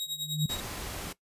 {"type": "tone with tremolo", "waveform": "sawtooth", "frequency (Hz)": 3801, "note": "A#7", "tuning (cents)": 33, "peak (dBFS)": -27, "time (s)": [0, 0.6], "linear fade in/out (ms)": 0, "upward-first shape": "triangle", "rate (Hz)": 10, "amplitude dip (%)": 90}
{"type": "tone with exponential growth", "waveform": "sine", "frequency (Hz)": 153.3, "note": "D#3", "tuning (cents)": -25, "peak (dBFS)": -22, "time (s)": [0.06, 0.46], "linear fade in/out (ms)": 5, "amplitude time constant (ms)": 86}
{"type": "noise", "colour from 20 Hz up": "pink", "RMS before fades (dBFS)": -38, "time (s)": [0.49, 1.13], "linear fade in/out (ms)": 10}
{"effects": ["noise-tail reverb RT60 0.1 s tail -18 dB re dry", "resampled to 32000 Hz"]}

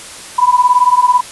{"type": "beating tone pair", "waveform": "sine", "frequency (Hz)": [982, 1000], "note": ["B5", "B5"], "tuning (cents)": [-10, 21], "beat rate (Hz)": 18, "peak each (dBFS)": -10, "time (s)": [0.38, 1.21], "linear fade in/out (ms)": 10, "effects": ["white hiss -31 dBFS RMS until 1.31 s", "resampled to 24000 Hz"]}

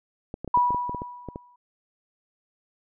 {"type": "clicks", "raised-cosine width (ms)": 2, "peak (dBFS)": -20, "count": 11, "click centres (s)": [0.341, 0.446, 0.477, 0.574, 0.706, 0.746, 0.895, 0.947, 1.019, 1.287, 1.359]}
{"type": "tone with exponential decay", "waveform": "sine", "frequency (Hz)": 978, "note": "B5", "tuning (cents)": -17, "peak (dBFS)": -15, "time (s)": [0.54, 1.56], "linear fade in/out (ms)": 5, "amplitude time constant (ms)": 220}
{"effects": []}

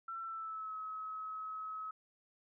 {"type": "tone with pitch glide", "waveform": "sine", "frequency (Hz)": [1344, 1282.6], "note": ["E6", "E6"], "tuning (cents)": [33, -48], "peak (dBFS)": -40, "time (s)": [0.08, 1.91], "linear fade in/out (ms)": 5, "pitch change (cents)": -81, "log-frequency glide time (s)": [0.22, 0.75], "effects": []}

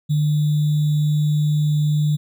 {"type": "tone with sample-and-hold", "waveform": "sine", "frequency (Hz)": 150.2, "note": "D3", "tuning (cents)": 39, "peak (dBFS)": -15, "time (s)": [0.09, 2.17], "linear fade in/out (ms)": 20, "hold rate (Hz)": 3675, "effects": []}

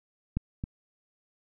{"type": "clicks", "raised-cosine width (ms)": 5, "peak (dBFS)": [-15, -20], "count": 2, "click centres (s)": [0.37, 0.639], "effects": []}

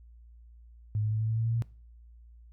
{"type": "tone with pitch steps", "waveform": "sine", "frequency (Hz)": [106.2, 107.56, 108.93, 110.33, 111.74, 113.17, 114.61, 116.08], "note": ["G#2", "A2", "A2", "A2", "A2", "A2", "A#2", "A#2"], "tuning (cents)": [39, -39, -17, 5, 27, 49, -29, -7], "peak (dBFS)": -26, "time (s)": [0.95, 1.622], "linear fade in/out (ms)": 0, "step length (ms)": 84, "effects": ["noise-tail reverb RT60 0.4 s tail -20 dB re dry", "added 58 Hz sine -50 dBFS peak until 2.52 s"]}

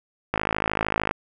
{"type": "click train", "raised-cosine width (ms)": 0.5, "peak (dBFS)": -7, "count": 42, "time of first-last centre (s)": [0.34, 1.111], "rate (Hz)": 53.2, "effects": []}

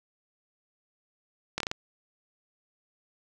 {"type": "slowing click train", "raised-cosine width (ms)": 0.2, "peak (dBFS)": -12, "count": 5, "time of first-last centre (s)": [1.58, 1.715], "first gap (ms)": 23, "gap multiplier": 1.26, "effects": []}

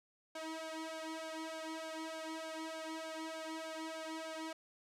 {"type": "tone with flanger", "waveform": "sawtooth", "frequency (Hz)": 320, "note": "D#4", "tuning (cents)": 49, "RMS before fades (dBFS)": -44, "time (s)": [0.35, 4.53], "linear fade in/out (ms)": 5, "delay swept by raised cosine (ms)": [1.3, 2.21], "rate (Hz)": 3.3, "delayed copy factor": 1, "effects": ["low-pass 9000 Hz 12 dB/octave"]}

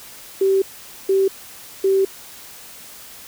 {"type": "tone bursts at uneven times", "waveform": "sine", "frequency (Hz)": 386.8, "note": "G4", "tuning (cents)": -23, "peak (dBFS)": -13, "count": 3, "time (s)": [[0.41, 0.62], [1.09, 1.28], [1.84, 2.05]], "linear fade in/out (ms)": 5, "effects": ["white hiss -40 dBFS RMS until 3.27 s"]}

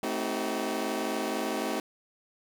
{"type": "chord", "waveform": "20% pulse", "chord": "A diminished seventh", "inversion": "none", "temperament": "just", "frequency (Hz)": [220, 264, 316.8, 380.2], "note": ["A3", "C4", "Eb4", "Gb4"], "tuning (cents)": [0, 16, 31, 47], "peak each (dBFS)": -30, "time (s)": [0.03, 1.8], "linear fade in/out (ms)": 2, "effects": []}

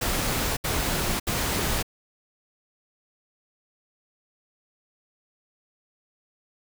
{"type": "noise bursts", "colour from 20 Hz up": "pink", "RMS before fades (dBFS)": -26, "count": 3, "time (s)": [0.01, 1.828], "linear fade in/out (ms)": 10, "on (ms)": 560, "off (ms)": 69, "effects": []}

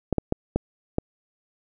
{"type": "clicks", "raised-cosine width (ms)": 2, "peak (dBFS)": -8, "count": 5, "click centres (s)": [0.127, 0.183, 0.324, 0.56, 0.984], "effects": []}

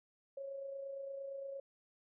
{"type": "tone with amplitude modulation", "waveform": "sine", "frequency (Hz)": 549, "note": "C#5", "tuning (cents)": -17, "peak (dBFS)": -40, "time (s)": [0.37, 1.6], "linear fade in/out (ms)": 5, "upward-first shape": "sine", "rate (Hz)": 28.7, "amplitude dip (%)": 40, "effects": []}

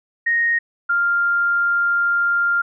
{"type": "tone pair in turn", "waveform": "sine", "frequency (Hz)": [1864.7, 1396.9], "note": ["A#6", "F6"], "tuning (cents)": [0, 0], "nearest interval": "perfect fourth", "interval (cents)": 500, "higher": "first", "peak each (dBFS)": -15, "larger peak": "neither", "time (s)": [[0.26, 0.59], [0.89, 2.62]], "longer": "second", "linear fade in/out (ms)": 10, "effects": []}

